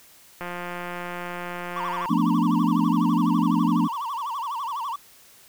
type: click train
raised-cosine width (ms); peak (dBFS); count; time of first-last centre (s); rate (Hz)
0.5; -18; 291; 0.41-2.058; 176
type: tone with vibrato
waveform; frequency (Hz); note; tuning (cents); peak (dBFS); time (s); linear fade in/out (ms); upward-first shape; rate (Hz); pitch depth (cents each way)
triangle; 1023; C6; -39; -25; 1.76-4.96; 5; sine; 12; 220
type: chord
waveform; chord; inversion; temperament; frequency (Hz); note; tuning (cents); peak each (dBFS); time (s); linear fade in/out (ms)
sine; B half-diminished seventh; second; equal; 174.61 / 220 / 246.9 / 293.7; F3 / A3 / B3 / D4; 0 / 0 / 0 / 0; -24; 2.09-3.88; 20
effects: white hiss -52 dBFS RMS until 5.48 s